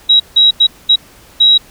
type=tone bursts at uneven times; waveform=sine; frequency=3853 Hz; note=B7; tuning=44 cents flat; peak=-4 dBFS; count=5; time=0.09-0.2 / 0.36-0.51 / 0.6-0.67 / 0.89-0.96 / 1.4-1.58 s; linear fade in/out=10 ms; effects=pink hiss -42 dBFS RMS until 1.7 s